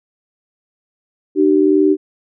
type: tone pair together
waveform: sine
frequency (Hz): 302.6 / 383.9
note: D#4 / G4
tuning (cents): -48 / -36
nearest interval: major third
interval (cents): 412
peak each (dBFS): -12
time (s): 1.35-1.97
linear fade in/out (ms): 50
effects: none